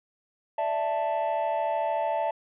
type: chord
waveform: triangle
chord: D suspended second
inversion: none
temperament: just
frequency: 587.3 / 660.7 / 881 Hz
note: D5 / E5 / A5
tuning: 0 / +4 / +2 cents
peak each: -29 / -26 / -26 dBFS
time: 0.58-2.31 s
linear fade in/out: 5 ms
effects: tanh soft clip ceiling -16 dBFS + resampled to 8000 Hz